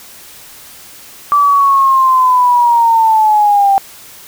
sine linear sweep, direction down, 1164 to 780 Hz, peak -6 dBFS, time 1.32-3.78 s, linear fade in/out 0 ms, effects white hiss -36 dBFS RMS until 4.27 s

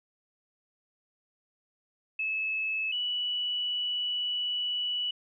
sine tone pair in turn, 2599 / 2952 Hz, E7 / F#7, -25 / -5 cents, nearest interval major second, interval 220 cents, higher second, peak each -28 dBFS, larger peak neither, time 2.19-2.92 / 2.92-5.11 s, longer second, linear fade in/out 5 ms, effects none

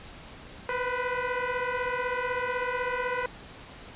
15% pulse beating tone pair, 489.2 / 505.2 Hz, B4 / B4, -16 / +39 cents, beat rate 16 Hz, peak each -24 dBFS, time 0.69-3.26 s, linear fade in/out 2 ms, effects pink hiss -46 dBFS RMS until 3.95 s + resampled to 8000 Hz

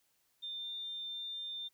sine tone, 3599 Hz, A7, 38 cents sharp, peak -39 dBFS, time 0.42-1.69 s, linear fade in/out 20 ms, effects white hiss -75 dBFS RMS until 1.73 s

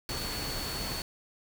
sine tone in noise, 4435 Hz, C#8, in tune, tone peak -38 dBFS, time 0.09-1.02 s, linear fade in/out 2 ms, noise pink, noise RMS -36 dBFS, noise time 0.09-1.02 s, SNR -5 dB, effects none

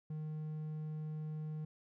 triangle tone, 154.4 Hz, D#3, 13 cents flat, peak -37 dBFS, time 0.1-1.65 s, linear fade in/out 5 ms, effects none

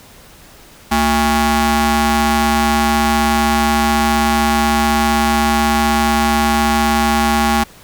sawtooth ring-modulated tone, 293.7 Hz, D4, in tune, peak -5 dBFS, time 0.91-7.64 s, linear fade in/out 10 ms, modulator 520 Hz, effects pink hiss -42 dBFS RMS until 7.83 s

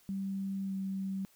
sine tone with pitch glide, 194.5 to 192.82 Hz, G3 to G3, -13 to -28 cents, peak -33 dBFS, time 0.09-1.25 s, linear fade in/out 0 ms, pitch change -15 cents, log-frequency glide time 0.64-0.73 s, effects white hiss -65 dBFS RMS until 1.35 s

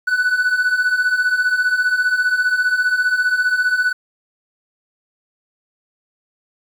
triangle beating tone pair, 1479 / 1494 Hz, F#6 / F#6, -1 / +16 cents, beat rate 15 Hz, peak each -19 / -14 dBFS, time 0.07-3.93 s, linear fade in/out 10 ms, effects 8-bit

